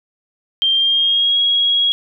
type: tone with pitch glide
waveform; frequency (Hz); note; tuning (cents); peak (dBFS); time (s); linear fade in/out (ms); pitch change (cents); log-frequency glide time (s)
sine; 3172 to 3307; G7 to G#7; +20 to -8; -12; 0.62-1.92; 0; +72; 0.73-1.37
effects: none